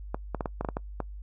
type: clicks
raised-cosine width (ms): 1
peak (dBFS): -16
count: 9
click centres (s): 0.145 / 0.347 / 0.408 / 0.458 / 0.61 / 0.648 / 0.688 / 0.769 / 1.003
effects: noise-tail reverb RT60 0.1 s tail -24 dB re dry + added 50 Hz sine -38 dBFS peak until 1.22 s